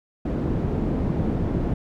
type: low-pass noise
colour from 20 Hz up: white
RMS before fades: -24 dBFS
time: 0.25-1.74 s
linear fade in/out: 5 ms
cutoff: 250 Hz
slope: 12 dB/octave
effects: none